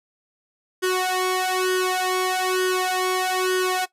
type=tone with flanger; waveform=sawtooth; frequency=370 Hz; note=F#4; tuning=in tune; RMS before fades=-22 dBFS; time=0.82-3.86 s; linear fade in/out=20 ms; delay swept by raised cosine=0.62 to 1.82 ms; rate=1.1 Hz; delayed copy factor=+0.95; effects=noise-tail reverb RT60 0.1 s tail -17 dB re dry + resampled to 32000 Hz